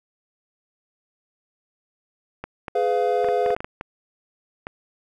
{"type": "clicks", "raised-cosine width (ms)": 0.5, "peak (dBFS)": -16, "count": 11, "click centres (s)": [2.44, 2.682, 3.245, 3.287, 3.462, 3.505, 3.565, 3.605, 3.645, 3.811, 4.669]}
{"type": "chord", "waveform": "triangle", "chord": "F diminished", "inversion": "first", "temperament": "just", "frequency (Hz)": [419.1, 502.9, 698.5], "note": ["Ab4", "Cb5", "F5"], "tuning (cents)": [16, 31, 0], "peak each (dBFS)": -21, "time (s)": [2.75, 3.55], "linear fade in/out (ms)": 5}
{"effects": []}